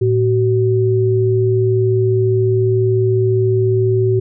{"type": "tone pair together", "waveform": "sine", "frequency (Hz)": [112.4, 378.1], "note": ["A2", "F#4"], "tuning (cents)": [37, 38], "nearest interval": "octave + major sixth", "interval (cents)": 2101, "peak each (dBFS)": -14, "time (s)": [0.01, 4.2], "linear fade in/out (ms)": 10, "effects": []}